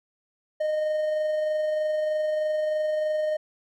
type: tone with amplitude modulation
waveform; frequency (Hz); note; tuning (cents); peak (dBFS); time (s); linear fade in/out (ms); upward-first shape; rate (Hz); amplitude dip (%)
triangle; 615; D#5; -20; -20; 0.6-3.37; 10; sine; 23.2; 25
effects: none